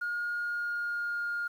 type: tone with pitch glide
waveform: sine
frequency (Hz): 1428 to 1415.7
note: F6 to F6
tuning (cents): +38 to +23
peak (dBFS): -29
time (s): 0.01-1.48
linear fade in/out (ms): 10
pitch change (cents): -15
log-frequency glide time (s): 0.32-1.27
effects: tanh soft clip ceiling -27 dBFS + 10-bit